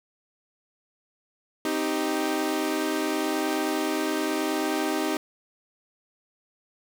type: chord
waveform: sawtooth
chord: C minor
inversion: none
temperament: equal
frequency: 261.6 / 311.1 / 392 Hz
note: C4 / Eb4 / G4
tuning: 0 / 0 / 0 cents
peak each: -28 / -23 / -26 dBFS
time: 1.65-5.17 s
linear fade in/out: 2 ms
effects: none